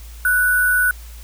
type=tone with sample-and-hold; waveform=sine; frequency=1480 Hz; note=F#6; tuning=in tune; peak=-13 dBFS; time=0.25-0.91 s; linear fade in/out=2 ms; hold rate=11025 Hz; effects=added 57 Hz sine -34 dBFS peak until 1.23 s + white hiss -45 dBFS RMS until 1.23 s